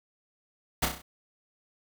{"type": "noise with echo", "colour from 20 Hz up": "pink", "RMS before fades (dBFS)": -25, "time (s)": [0.82, 0.86], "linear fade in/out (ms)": 10, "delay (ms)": 32, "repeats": 5, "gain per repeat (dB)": -5, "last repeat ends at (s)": 1.02, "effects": []}